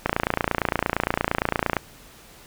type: click train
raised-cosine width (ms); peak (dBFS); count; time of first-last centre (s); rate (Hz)
0.5; -5; 50; 0.06-1.767; 28.7
effects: pink hiss -48 dBFS RMS until 2.46 s